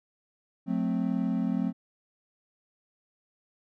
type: chord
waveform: triangle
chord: F# diminished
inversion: none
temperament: equal with one note detuned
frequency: 180.56 / 220 / 261.6 Hz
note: F#3 / A3 / C4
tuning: -42 / 0 / 0 cents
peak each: -28 dBFS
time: 0.66-1.73 s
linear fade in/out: 50 ms
effects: none